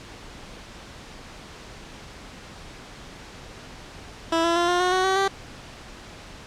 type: tone with pitch steps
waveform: 15% pulse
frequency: 329.6 / 337.7 / 346 / 354.5 / 363.2 / 372.1 / 381.2 / 390.6 Hz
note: E4 / E4 / F4 / F4 / F#4 / F#4 / G4 / G4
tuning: 0 / +42 / -16 / +26 / -32 / +10 / -48 / -6 cents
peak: -13 dBFS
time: 4.32-5.28 s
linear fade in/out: 5 ms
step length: 120 ms
effects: pink hiss -42 dBFS RMS until 6.46 s + low-pass 6000 Hz 12 dB/octave